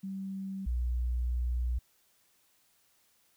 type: tone pair in turn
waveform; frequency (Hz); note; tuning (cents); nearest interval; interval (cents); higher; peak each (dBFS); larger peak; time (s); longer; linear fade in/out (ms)
sine; 192.9 / 60.76; G3 / B1; -28 / -28; octave + minor sixth; 2000; first; -35 / -28; second; 0.03-0.66 / 0.66-1.79; second; 10
effects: white hiss -69 dBFS RMS until 3.36 s